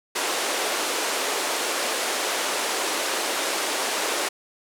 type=band-pass noise; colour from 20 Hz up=pink; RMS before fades=-26 dBFS; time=0.15-4.29 s; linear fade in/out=10 ms; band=360 to 11000 Hz; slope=24 dB/octave; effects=none